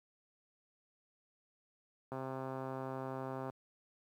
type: click train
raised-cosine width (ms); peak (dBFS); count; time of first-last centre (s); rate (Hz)
1; -28; 183; 2.12-3.499; 132
effects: high-pass 80 Hz 12 dB/octave + 11-bit